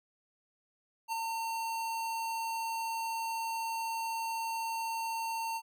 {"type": "tone with ADSR envelope", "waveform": "square", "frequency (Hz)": 908, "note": "A#5", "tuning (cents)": -46, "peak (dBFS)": -31, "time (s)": [1.08, 5.62], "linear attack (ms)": 45, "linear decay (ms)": 6, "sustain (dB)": -3, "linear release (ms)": 56, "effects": []}